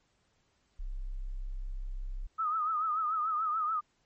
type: tone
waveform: sine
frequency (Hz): 32.7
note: C1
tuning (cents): 0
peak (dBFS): -34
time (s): 0.79-2.27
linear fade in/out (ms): 10
type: tone with vibrato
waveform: sine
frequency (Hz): 1264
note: D#6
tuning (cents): +27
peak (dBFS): -28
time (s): 2.38-3.81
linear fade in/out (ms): 20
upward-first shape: triangle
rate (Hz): 6.9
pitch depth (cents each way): 96
effects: pink hiss -73 dBFS RMS until 4.05 s + MP3 32 kbps